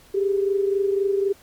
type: tone pair together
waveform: sine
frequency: 392.6 / 416.5 Hz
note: G4 / G#4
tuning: +3 / +5 cents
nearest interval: minor second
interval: 102 cents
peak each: -19 / -26 dBFS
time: 0.14-1.33 s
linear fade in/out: 10 ms
effects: pink hiss -52 dBFS RMS until 1.42 s + MP3 96 kbps